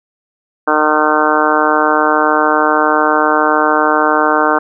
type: harmonic tone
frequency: 152.8 Hz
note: D#3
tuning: 31 cents flat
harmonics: 2 / 3 / 4 / 5 / 6 / 7 / 8 / 9 / 10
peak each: -18 / -18 / -18 / -18 / -18 / -18 / -18 / -18 / -18 dBFS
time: 0.67-4.59 s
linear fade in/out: 10 ms
effects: none